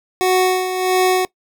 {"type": "tone with tremolo", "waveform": "25% pulse", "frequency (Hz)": 370, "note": "F#4", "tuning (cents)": 0, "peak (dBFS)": -8, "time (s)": [0.21, 1.25], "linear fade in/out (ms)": 0, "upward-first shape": "sine", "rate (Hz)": 1.5, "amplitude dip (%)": 60, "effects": ["noise-tail reverb RT60 0.1 s tail -21 dB re dry"]}